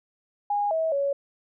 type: tone with pitch steps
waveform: sine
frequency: 820 / 645 / 560 Hz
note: G#5 / E5 / C#5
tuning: -22 / -38 / +18 cents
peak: -22 dBFS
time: 0.5-1.13 s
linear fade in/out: 5 ms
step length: 210 ms
effects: none